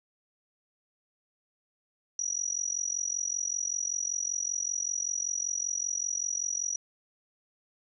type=tone with amplitude modulation; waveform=sine; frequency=5810 Hz; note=F#8; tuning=32 cents flat; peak=-25 dBFS; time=2.19-6.76 s; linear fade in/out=2 ms; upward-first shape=sine; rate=45.2 Hz; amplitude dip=95%; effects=none